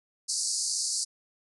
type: band-pass noise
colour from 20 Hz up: pink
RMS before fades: -30 dBFS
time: 0.28-1.05 s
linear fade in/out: 20 ms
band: 4400 to 10000 Hz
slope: 96 dB/octave
effects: none